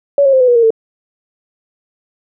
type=tone with pitch steps; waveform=sine; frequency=565 / 543.6 / 522.9 / 503.1 / 484 / 465.6 / 447.9 Hz; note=C#5 / C#5 / C5 / B4 / B4 / A#4 / A4; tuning=+33 / -34 / -1 / +32 / -35 / -2 / +31 cents; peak=-6 dBFS; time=0.18-0.705 s; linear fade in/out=2 ms; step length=75 ms; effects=none